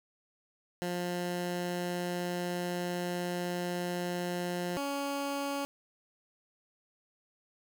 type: tone pair in turn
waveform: 15% pulse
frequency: 176.8 / 280.7 Hz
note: F3 / C#4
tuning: +22 / +22 cents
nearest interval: minor sixth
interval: 800 cents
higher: second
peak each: -26 dBFS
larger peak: neither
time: 0.82-4.77 / 4.77-5.65 s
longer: first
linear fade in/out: 0 ms
effects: none